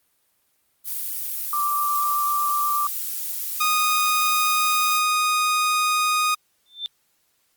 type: noise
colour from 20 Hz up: violet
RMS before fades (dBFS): -28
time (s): 0.84-5.02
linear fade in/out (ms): 50
type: tone with vibrato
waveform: sine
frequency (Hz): 1174.7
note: D6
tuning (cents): 0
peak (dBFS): -20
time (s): 1.53-2.87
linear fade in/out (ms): 2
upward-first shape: triangle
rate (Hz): 8.1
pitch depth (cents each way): 9
type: tone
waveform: sawtooth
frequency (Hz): 1239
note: D#6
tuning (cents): -8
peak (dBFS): -15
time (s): 3.6-6.35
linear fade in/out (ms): 10
type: tone with exponential growth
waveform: sine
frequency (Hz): 3557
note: A7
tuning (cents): +18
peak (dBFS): -22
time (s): 6.66-6.86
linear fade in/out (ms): 0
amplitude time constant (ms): 42
effects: white hiss -67 dBFS RMS until 7.56 s + Opus 32 kbps